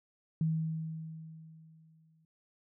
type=tone with exponential decay; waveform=sine; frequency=160 Hz; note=D#3; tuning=49 cents sharp; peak=-26 dBFS; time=0.41-2.25 s; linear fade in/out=2 ms; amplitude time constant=400 ms; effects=none